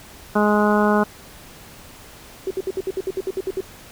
harmonic tone, 209.1 Hz, G#3, 12 cents sharp, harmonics 1 / 2 / 3 / 4 / 5 / 6 / 7, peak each -18 / -21 / -23 / -24 / -25 / -26 / -26 dBFS, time 0.35-1.04 s, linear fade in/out 10 ms
sine tone bursts, 380 Hz, F#4, 46 cents sharp, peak -20 dBFS, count 12, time 2.47-3.606 s, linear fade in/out 2 ms, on 36 ms, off 64 ms
effects pink hiss -43 dBFS RMS until 3.91 s

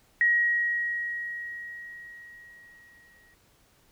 sine tone with exponential decay, 1897 Hz, A#6, 30 cents sharp, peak -18 dBFS, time 0.21-3.34 s, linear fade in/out 1 ms, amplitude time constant 680 ms, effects pink hiss -63 dBFS RMS until 3.91 s

